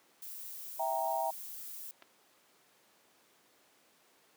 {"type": "noise", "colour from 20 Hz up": "violet", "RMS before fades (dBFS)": -45, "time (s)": [0.22, 1.91], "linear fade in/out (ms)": 2}
{"type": "chord", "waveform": "sine", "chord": "E diminished", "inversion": "none", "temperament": "equal", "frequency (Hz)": [659.3, 784, 932.3], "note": ["E5", "G5", "Bb5"], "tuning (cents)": [0, 0, 0], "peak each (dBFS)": -35, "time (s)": [0.79, 1.31], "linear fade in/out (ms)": 10}
{"type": "clicks", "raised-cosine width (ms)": 0.3, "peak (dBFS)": [-36, -39], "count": 2, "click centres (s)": [2.023, 2.026]}
{"effects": ["pink hiss -66 dBFS RMS until 4.36 s", "high-pass 300 Hz 12 dB/octave"]}